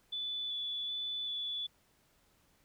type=tone with vibrato; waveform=sine; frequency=3463 Hz; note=A7; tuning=28 cents flat; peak=-35 dBFS; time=0.12-1.67 s; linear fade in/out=10 ms; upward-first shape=square; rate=1.3 Hz; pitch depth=9 cents each way; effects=pink hiss -70 dBFS RMS until 2.64 s